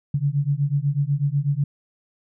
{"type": "beating tone pair", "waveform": "sine", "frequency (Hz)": [138.59, 146.69], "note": ["C#3", "D3"], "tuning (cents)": [0, -2], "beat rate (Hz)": 8.1, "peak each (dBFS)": [-22, -22], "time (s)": [0.14, 1.64], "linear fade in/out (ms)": 5, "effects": []}